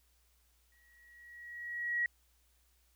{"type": "tone with exponential growth", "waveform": "sine", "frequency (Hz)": 1911, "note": "A#6", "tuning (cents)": 43, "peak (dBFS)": -28, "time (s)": [0.72, 2.06], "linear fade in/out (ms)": 2, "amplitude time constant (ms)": 290, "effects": ["added 60 Hz sine -70 dBFS peak until 2.95 s", "white hiss -73 dBFS RMS until 2.95 s"]}